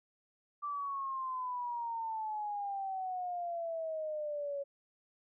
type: exponential sweep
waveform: sine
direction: down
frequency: 1174.7 to 557 Hz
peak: -35 dBFS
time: 0.62-4.64 s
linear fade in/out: 20 ms
effects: none